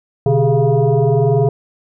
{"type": "tone with frequency modulation", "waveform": "sine", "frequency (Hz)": 146.83, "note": "D3", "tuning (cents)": 0, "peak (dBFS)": -10, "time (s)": [0.26, 1.49], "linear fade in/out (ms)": 2, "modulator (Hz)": 273, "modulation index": 1.6, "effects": []}